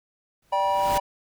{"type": "noise with exponential growth", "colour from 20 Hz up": "pink", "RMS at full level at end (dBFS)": -28, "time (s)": [0.42, 0.98], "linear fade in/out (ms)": 5, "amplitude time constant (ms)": 120}
{"type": "chord", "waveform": "triangle", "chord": "G major", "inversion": "second", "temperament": "equal with one note detuned", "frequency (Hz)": [587.3, 784, 964.6], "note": ["D5", "G5", "B5"], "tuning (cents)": [0, 0, -41], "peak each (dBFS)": [-25, -24, -21], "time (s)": [0.52, 1], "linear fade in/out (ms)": 10}
{"effects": []}